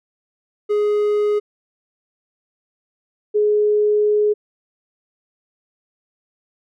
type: tone pair in turn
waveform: triangle / sine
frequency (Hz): 417 / 419.7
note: G#4 / G#4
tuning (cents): +7 / +18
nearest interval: unison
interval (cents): 11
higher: second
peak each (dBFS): -13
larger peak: neither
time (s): 0.69-1.4 / 3.34-4.34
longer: second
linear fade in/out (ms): 20
effects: none